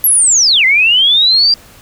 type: linear two-way sweep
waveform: sine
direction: down then up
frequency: 11750 to 2006 to 4806 Hz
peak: -6 dBFS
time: 0.04-1.54 s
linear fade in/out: 2 ms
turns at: 0.65 s
effects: pink hiss -40 dBFS RMS until 1.81 s